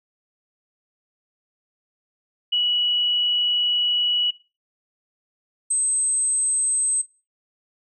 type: tone pair in turn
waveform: sine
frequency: 2933 / 8238 Hz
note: F#7 / C9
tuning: -16 / -28 cents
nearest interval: octave + tritone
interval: 1788 cents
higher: second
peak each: -18 dBFS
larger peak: neither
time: 2.52-4.31 / 5.7-7.02 s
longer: first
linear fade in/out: 10 ms
effects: noise-tail reverb RT60 0.3 s tail -17 dB re dry